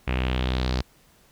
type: tone with low-pass filter sweep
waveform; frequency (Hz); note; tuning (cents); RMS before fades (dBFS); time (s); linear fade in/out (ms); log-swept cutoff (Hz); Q
sawtooth; 63.3; B1; +43; -25; 0.07-0.82; 10; 2500 to 4700; 3.3
effects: pink hiss -58 dBFS RMS until 1.31 s